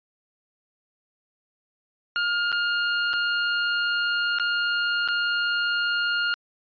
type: tone with dropouts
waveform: sawtooth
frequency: 1415 Hz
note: F6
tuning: 22 cents sharp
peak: -18 dBFS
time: 2.16-6.34 s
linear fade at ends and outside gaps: 0 ms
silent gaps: 2.518-2.526 / 3.132-3.137 / 4.386-4.398 / 5.077-5.086 s
effects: resampled to 11025 Hz